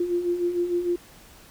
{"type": "beating tone pair", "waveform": "sine", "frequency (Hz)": [344.9, 351.5], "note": ["F4", "F4"], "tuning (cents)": [-22, 11], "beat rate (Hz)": 6.6, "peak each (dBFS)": [-30, -23], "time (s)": [0, 0.96], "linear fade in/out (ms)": 5, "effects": ["pink hiss -50 dBFS RMS until 1.5 s"]}